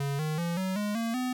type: tone with pitch steps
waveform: square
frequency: 140.2 / 154.67 / 170.62 / 188.23 / 207.6 / 229.1 / 252.7 Hz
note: C#3 / D#3 / F3 / F#3 / G#3 / A#3 / B3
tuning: +20 / -10 / -40 / +30 / 0 / -30 / +40 cents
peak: -29 dBFS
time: 0-1.33 s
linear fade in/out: 5 ms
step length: 190 ms
effects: none